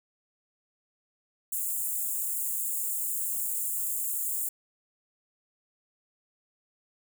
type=high-pass noise; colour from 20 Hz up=white; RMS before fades=-31 dBFS; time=1.52-4.49 s; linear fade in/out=5 ms; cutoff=7000 Hz; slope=96 dB/octave; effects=none